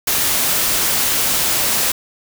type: noise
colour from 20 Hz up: white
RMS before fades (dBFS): -17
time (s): 0.07-1.92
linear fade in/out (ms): 5
effects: none